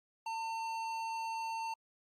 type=tone with tanh clipping; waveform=sine; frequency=902 Hz; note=A5; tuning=43 cents sharp; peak=-38 dBFS; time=0.26-1.74 s; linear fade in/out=5 ms; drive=15 dB; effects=Opus 48 kbps